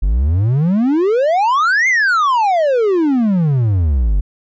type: exponential two-way sweep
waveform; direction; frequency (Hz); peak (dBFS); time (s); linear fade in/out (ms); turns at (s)
triangle; up then down; 44.69 to 2142 to 44.69; -9; 0.02-4.21; 10; 1.88
effects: resampled to 16000 Hz